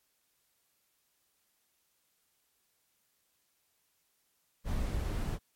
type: noise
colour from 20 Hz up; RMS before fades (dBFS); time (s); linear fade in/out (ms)
brown; -33; 4.64-5.39; 50
effects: white hiss -75 dBFS RMS until 5.55 s + MP3 64 kbps